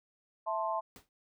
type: chord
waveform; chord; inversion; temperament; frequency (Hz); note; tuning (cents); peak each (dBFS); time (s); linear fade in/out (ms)
sine; A minor; second; equal with one note detuned; 659.3 / 880 / 1051.3; E5 / A5 / C6; 0 / 0 / +8; -35; 0.46-0.81; 20
type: noise with exponential decay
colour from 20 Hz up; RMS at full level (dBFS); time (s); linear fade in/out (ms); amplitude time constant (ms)
pink; -49; 0.96-1.09; 1; 28
effects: none

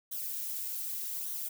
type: noise with flanger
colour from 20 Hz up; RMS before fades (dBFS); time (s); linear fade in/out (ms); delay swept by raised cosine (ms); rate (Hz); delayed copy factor
violet; -37; 0.11-1.49; 10; 0.4 to 4.2; 0.84; -0.6
effects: none

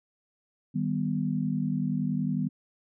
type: chord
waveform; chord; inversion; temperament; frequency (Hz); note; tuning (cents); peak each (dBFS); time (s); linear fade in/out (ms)
sine; Eb augmented; none; equal; 155.56 / 196 / 246.9; Eb3 / G3 / B3; 0 / 0 / 0; -30; 0.74-2.49; 20
effects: none

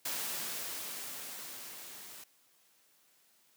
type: noise with level ramp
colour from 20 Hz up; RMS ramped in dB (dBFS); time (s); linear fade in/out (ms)
white; -36 to -50; 0.05-2.24; 5
effects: white hiss -68 dBFS RMS until 3.56 s + high-pass 150 Hz 12 dB/octave

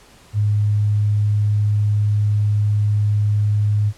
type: tone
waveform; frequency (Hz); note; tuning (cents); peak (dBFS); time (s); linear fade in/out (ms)
sine; 104.3; G#2; +8; -14; 0.33-3.93; 50
effects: pink hiss -48 dBFS RMS until 3.97 s + low-pass 10000 Hz 12 dB/octave

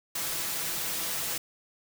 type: noise with comb filter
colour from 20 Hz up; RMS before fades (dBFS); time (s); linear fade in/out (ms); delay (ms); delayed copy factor
white; -32; 0.15-1.38; 5; 6; +0.5
effects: none

